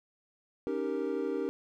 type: chord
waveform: triangle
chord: Eb dominant seventh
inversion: third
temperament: equal with one note detuned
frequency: 277.2 / 309.2 / 392 / 466.2 Hz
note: Db4 / Eb4 / G4 / Bb4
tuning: 0 / -11 / 0 / 0 cents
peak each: -35 / -35 / -33 / -33 dBFS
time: 0.67-1.49 s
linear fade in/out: 0 ms
effects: none